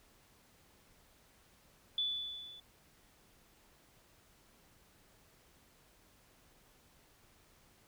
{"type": "tone with level ramp", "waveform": "sine", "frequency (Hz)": 3469, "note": "A7", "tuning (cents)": -25, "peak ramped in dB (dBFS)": [-30, -51], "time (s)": [1.98, 2.6], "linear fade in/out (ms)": 2, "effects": ["pink hiss -66 dBFS RMS until 7.87 s"]}